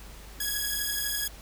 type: beating tone pair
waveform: 5% pulse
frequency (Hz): 1661.2 / 1673.2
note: G#6 / G#6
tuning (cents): 0 / +12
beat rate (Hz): 12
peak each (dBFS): -20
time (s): 0.4-1.28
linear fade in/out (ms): 5
effects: added 50 Hz sine -45 dBFS peak until 1.41 s + pink hiss -49 dBFS RMS until 1.41 s